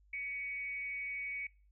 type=tone with frequency modulation; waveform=sine; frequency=2244 Hz; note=C#7; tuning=21 cents sharp; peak=-37 dBFS; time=0.13-1.47 s; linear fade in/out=5 ms; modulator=278 Hz; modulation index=0.33; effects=noise-tail reverb RT60 0.4 s tail -23 dB re dry + added 50 Hz sine -63 dBFS peak until 1.71 s